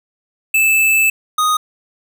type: tone pair in turn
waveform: square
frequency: 2629 / 1243.3 Hz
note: E7 / D#6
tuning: -5 / -2 cents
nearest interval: octave + minor second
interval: 1297 cents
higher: first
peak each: -11 / -13 dBFS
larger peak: first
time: 0.54-1.1 / 1.38-1.57 s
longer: first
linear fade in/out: 5 ms
effects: none